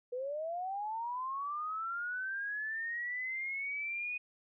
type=linear sweep; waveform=sine; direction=up; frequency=482 to 2491 Hz; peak=-35 dBFS; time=0.12-4.18 s; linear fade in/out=10 ms; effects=none